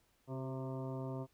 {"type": "harmonic tone with a mistuned harmonic", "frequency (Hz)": 132.2, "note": "C3", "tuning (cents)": 18, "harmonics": [1, 2, 3, 4, 5, 7, 8, 9], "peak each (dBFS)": [-41, -45, -47, -50, -49, -53, -57, -59], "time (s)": [0.27, 1.27], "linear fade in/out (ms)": 50, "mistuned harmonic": 3, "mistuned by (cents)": -29, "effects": ["pink hiss -74 dBFS RMS until 1.33 s"]}